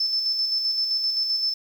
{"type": "tone with tremolo", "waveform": "sine", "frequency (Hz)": 5274, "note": "E8", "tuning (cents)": 0, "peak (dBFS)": -20, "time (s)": [0, 1.54], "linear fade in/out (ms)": 5, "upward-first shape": "square", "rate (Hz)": 7.7, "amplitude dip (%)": 35, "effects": ["8-bit"]}